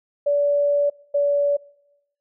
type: tone pair in turn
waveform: sine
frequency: 576 / 573.3 Hz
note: D5 / D5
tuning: -34 / -42 cents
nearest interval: unison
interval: 8 cents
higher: first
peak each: -16 dBFS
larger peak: neither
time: 0.26-0.9 / 1.14-1.57 s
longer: first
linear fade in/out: 10 ms
effects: noise-tail reverb RT60 0.9 s tail -24 dB re dry